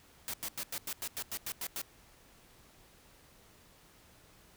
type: noise bursts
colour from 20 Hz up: white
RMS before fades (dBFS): -38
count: 11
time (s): 0.28-1.816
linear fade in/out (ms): 0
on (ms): 56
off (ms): 92
effects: pink hiss -61 dBFS RMS until 4.56 s